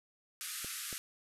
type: band-pass noise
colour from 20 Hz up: white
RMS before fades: -42 dBFS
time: 0.41-0.98 s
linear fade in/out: 0 ms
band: 1200 to 13000 Hz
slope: 96 dB/octave
type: clicks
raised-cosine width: 2 ms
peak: -33 dBFS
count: 2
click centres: 0.646 / 0.928 s
effects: none